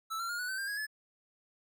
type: tone with pitch steps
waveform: square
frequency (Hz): 1317 / 1368.2 / 1421.3 / 1476.6 / 1534 / 1593.6 / 1655.5 / 1719.8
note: E6 / F6 / F6 / F#6 / G6 / G6 / G#6 / A6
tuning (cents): -2 / -36 / +30 / -4 / -38 / +28 / -6 / -40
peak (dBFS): -35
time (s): 0.1-0.868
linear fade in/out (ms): 20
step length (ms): 96
effects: none